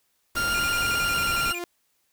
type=noise; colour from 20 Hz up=pink; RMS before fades=-33 dBFS; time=0.35-1.52 s; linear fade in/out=5 ms
type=tone with pitch glide; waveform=40% pulse; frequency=1397 to 1384.9 Hz; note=F6 to F6; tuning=0 to -15 cents; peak=-23 dBFS; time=0.36-1.53 s; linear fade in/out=10 ms; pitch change=-15 cents; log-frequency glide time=0.96-1.3 s
type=tone with vibrato; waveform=square; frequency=2618 Hz; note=E7; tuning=13 cents flat; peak=-31 dBFS; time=0.5-1.59 s; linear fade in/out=5 ms; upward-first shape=square; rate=11 Hz; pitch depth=140 cents each way
type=tone with exponential growth; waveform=sawtooth; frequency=349.3 Hz; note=F4; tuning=in tune; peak=-25 dBFS; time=1.13-1.64 s; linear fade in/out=0 ms; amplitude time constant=110 ms
effects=white hiss -70 dBFS RMS until 2.12 s